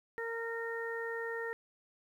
harmonic tone, 460 Hz, A#4, 23 cents flat, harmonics 1 / 2 / 3 / 4, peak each -38 / -46 / -47 / -40 dBFS, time 0.18-1.53 s, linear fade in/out 0 ms, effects 11-bit

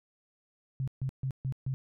sine tone bursts, 132.6 Hz, C3, 23 cents sharp, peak -29 dBFS, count 5, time 0.8-1.74 s, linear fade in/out 0 ms, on 76 ms, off 140 ms, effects none

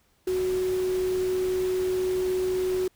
sine tone in noise, 370 Hz, F#4, in tune, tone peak -23 dBFS, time 0.27-2.88 s, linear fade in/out 5 ms, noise pink, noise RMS -40 dBFS, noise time 0.27-2.88 s, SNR +14 dB, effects pink hiss -66 dBFS RMS until 2.95 s

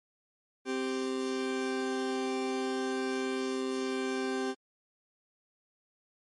40% pulse tone pair together, 261.4 / 391.9 Hz, C4 / G4, -1 / 0 cents, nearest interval perfect fifth, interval 701 cents, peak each -33 / -32 dBFS, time 0.65-4.55 s, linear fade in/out 50 ms, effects low-pass 8000 Hz 12 dB/octave + MP3 48 kbps

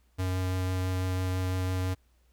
square tone with vibrato, 92.5 Hz, F#2, in tune, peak -28 dBFS, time 0.18-1.95 s, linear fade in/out 20 ms, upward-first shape triangle, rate 6 Hz, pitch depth 10 cents each way, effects added 60 Hz sine -63 dBFS peak until 2.32 s + pink hiss -72 dBFS RMS until 2.32 s

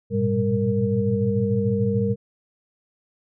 sine tone cluster, 102.5 / 115.9 / 122.8 / 198.8 / 463.9 Hz, G#2 / A#2 / B2 / G3 / A#4, -22 / -10 / -9 / +25 / -8 cents, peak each -26 / -27 / -29 / -23 / -24 dBFS, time 0.1-2.16 s, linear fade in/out 50 ms, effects none

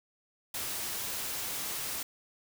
white noise, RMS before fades -36 dBFS, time 0.54-2.03 s, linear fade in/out 5 ms, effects none

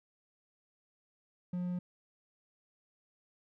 triangle tone, 178.6 Hz, F3, 39 cents sharp, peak -31 dBFS, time 1.53-1.79 s, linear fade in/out 5 ms, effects none

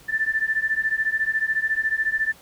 sine beating tone pair, 1760 / 1774 Hz, A6 / A6, 0 / +14 cents, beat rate 14 Hz, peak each -24 / -23 dBFS, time 0.08-2.33 s, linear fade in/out 20 ms, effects pink hiss -50 dBFS RMS until 2.41 s

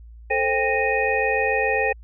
sine tone cluster, 441 / 528 / 794 / 1854 / 2491 Hz, A4 / C5 / G5 / A#6 / D#7, +4 / +16 / +22 / -10 / +1 cents, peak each -25 dBFS, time 0.3-1.93 s, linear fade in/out 10 ms, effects added 57 Hz sine -40 dBFS peak until 2.03 s

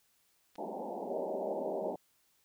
clicks, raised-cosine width 0.2 ms, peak -39 dBFS, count 2, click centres 0.555 / 0.559 s
white band-pass noise, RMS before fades -40 dBFS, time 0.58-1.96 s, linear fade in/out 5 ms, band 180 to 890 Hz, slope 96 dB/octave
sine chord, Eb dominant seventh, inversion first, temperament equal with one note detuned, 392 / 470.2 / 554.4 / 622.3 Hz, G4 / Bb4 / Db5 / Eb5, 0 / +15 / 0 / 0 cents, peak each -42 / -44 / -40 / -40 dBFS, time 1.09-1.91 s, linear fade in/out 10 ms
effects white hiss -72 dBFS RMS until 2.44 s

